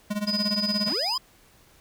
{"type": "tone with tremolo", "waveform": "square", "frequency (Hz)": 207.8, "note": "G#3", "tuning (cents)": 1, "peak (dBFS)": -24, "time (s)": [0.1, 0.93], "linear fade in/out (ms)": 10, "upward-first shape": "sine", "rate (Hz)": 17, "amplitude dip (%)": 85}
{"type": "tone", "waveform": "sine", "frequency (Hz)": 4978, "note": "D#8", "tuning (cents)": 0, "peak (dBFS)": -25, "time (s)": [0.27, 1.18], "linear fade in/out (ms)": 5}
{"type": "linear sweep", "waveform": "square", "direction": "up", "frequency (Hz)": [144.9, 1101], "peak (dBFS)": -30, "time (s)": [0.87, 1.18], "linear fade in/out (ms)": 10}
{"effects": ["pink hiss -57 dBFS RMS until 1.8 s"]}